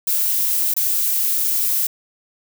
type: noise with dropouts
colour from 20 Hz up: violet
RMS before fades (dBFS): -19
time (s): 0.07-1.87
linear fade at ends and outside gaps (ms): 5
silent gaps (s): 0.74-0.765
effects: none